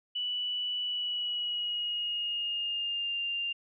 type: tone with pitch glide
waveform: sine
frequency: 2960 to 2794 Hz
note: F#7 to F7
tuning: 0 to 0 cents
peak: -30 dBFS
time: 0.15-3.53 s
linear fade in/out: 10 ms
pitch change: -100 cents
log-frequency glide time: 0.82-3.18 s
effects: none